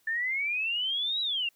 sine exponential two-way sweep, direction up then down, 1760 to 3936 to 2709 Hz, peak -27 dBFS, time 0.07-1.49 s, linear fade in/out 5 ms, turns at 1.21 s, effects white hiss -68 dBFS RMS until 1.55 s

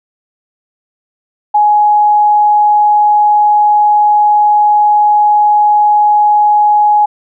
sine tone, 837 Hz, G#5, 13 cents sharp, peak -5 dBFS, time 1.54-7.06 s, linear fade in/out 10 ms, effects none

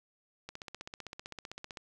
click train, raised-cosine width 0.2 ms, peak -25 dBFS, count 21, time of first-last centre 0.49-1.772 s, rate 15.6 Hz, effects none

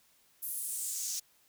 pink noise with high-pass filter sweep, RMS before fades -37 dBFS, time 0.42-1.2 s, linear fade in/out 10 ms, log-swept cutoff 12000 to 5700 Hz, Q 2.8, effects white hiss -67 dBFS RMS until 1.48 s

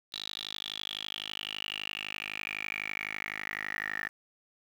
10% pulse tone with band-pass filter sweep, 51.91 Hz, G#1, in tune, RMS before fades -38 dBFS, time 0.12-4.09 s, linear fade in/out 20 ms, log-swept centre 3900 to 1800 Hz, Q 9.8, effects 9-bit

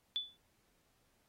sine tone with exponential decay, 3472 Hz, A7, 24 cents flat, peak -30 dBFS, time 0.16-0.37 s, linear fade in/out 0 ms, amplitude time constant 45 ms, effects pink hiss -75 dBFS RMS until 1.28 s + AAC 48 kbps

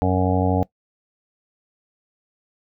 harmonic tone, 92.5 Hz, F#2, in tune, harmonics 1 / 2 / 3 / 5 / 6 / 7 / 8 / 9, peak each -21 / -24 / -23 / -25 / -29 / -29 / -26 / -29 dBFS, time 0.02-0.63 s, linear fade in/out 0 ms, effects noise-tail reverb RT60 0.1 s tail -20 dB re dry

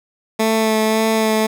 15% pulse tone with vibrato, 219.9 Hz, A3, 1 cent flat, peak -8 dBFS, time 0.39-1.47 s, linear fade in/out 10 ms, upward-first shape sine, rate 1.8 Hz, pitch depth 15 cents each way, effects none

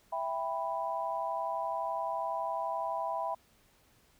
sine chord, E minor, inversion none, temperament just, 659.3 / 791.1 / 988.9 Hz, E5 / G5 / B5, 0 / +16 / +2 cents, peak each -36 / -37 / -35 dBFS, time 0.12-3.35 s, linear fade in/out 10 ms, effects pink hiss -66 dBFS RMS until 4.19 s

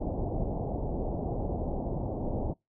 pink low-pass noise, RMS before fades -32 dBFS, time 0-2.54 s, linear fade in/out 20 ms, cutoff 800 Hz, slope 48 dB/octave, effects noise-tail reverb RT60 0.2 s tail -26 dB re dry

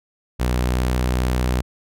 sawtooth tone with pitch glide, 61.74 to 62.35 Hz, B1 to B1, 0 to +17 cents, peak -14 dBFS, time 0.39-1.62 s, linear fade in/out 20 ms, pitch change +17 cents, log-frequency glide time 0.64-0.82 s, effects none

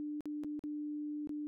sine tone with dropouts, 297.7 Hz, D4, 24 cents sharp, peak -37 dBFS, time 0-1.47 s, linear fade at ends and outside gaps 0 ms, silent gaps 0.207-0.256 / 0.436-0.445 / 0.593-0.638 / 1.273-1.293 s, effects none

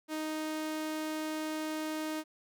sawtooth tone, 311.1 Hz, D#4, in tune, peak -30 dBFS, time 0.08-2.24 s, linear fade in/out 50 ms, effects none

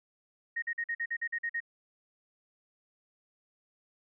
sine tone bursts, 1864.7 Hz, A#6, in tune, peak -30 dBFS, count 10, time 0.56-1.604 s, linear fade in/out 10 ms, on 63 ms, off 46 ms, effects none

